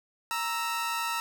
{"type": "tone pair together", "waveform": "sawtooth", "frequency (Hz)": [932.3, 1317], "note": ["A#5", "E6"], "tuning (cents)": [0, -2], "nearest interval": "tritone", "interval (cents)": 598, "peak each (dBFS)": -28, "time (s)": [0.31, 1.2], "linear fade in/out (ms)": 0, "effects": []}